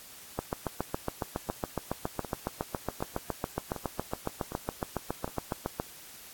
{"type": "two click trains", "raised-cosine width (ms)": 1, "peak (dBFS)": [-15, -23], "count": [40, 6], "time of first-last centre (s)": [[0.39, 5.799], [1.49, 5.278]], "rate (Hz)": [7.21, 1.32], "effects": ["white hiss -49 dBFS RMS until 6.33 s", "AAC 64 kbps"]}